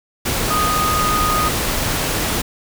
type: tone in noise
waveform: sine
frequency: 1240 Hz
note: D#6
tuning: 6 cents flat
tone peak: -17 dBFS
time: 0.5-1.49 s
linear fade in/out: 10 ms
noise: pink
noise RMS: -20 dBFS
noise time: 0.25-2.42 s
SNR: 0 dB
effects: none